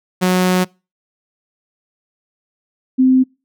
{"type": "tone pair in turn", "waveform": ["sawtooth", "sine"], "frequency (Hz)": [183.1, 258.9], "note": ["F#3", "C4"], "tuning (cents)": [-18, -18], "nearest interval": "tritone", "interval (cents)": 600, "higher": "second", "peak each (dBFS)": [-8, -8], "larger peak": "neither", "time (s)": [[0.21, 0.65], [2.98, 3.24]], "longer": "first", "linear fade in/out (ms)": 20, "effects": ["noise-tail reverb RT60 0.3 s tail -26 dB re dry"]}